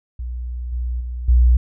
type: tone with level steps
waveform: sine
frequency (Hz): 60.8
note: B1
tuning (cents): -26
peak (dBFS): -24 / -20 / -24 / -9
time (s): 0.19-1.57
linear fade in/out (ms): 5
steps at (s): 0.72 / 1 / 1.28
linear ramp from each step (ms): 10
effects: none